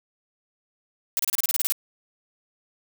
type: noise bursts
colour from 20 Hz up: blue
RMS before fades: -23 dBFS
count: 11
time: 1.17-1.723 s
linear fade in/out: 0 ms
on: 23 ms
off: 30 ms
effects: none

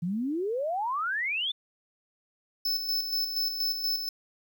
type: exponential sweep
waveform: sine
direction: up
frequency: 163.2 to 3600 Hz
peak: -27 dBFS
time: 0.02-1.52 s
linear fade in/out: 10 ms
type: tone with tremolo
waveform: square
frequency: 5260 Hz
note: E8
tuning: 5 cents flat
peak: -26 dBFS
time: 2.65-4.09 s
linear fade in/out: 5 ms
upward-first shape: square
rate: 4.2 Hz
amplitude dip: 50%
effects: 11-bit

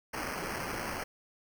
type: noise with sample-and-hold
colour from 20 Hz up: white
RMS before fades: -37 dBFS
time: 0.13-1.04 s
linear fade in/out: 10 ms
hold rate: 3675 Hz
effects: none

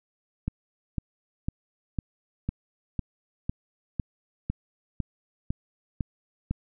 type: click train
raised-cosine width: 5 ms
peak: -15 dBFS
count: 13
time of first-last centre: 0.48-6.51 s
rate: 1.99 Hz
effects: none

